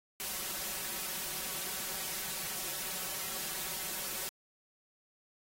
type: noise with comb filter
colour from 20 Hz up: white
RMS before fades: -38 dBFS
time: 0.2-4.29 s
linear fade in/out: 0 ms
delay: 5.3 ms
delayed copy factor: +0.9
effects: AAC 48 kbps